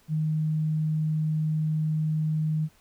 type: tone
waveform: sine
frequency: 155.56 Hz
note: D#3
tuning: in tune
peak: -23 dBFS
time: 0.08-2.69 s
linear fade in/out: 50 ms
effects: pink hiss -61 dBFS RMS until 2.8 s